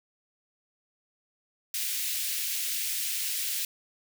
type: high-pass noise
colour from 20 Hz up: white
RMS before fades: -31 dBFS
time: 1.74-3.65 s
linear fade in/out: 2 ms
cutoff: 2100 Hz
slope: 24 dB/octave
effects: none